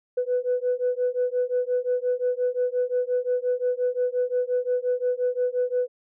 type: beating tone pair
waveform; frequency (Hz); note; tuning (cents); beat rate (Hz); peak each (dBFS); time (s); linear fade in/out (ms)
sine; 493.9 / 499.6; B4 / B4; 0 / +20; 5.7; -24; 0.17-5.88; 10
effects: tanh soft clip ceiling -16 dBFS